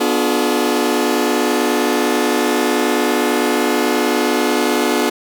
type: chord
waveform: sawtooth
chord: B diminished seventh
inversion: none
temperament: just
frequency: 246.9 / 296.3 / 355.6 / 426.7 Hz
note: B3 / D4 / F4 / Ab4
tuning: 0 / +15 / +31 / +47 cents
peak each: -16 dBFS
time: 0-5.1 s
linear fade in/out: 10 ms
effects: none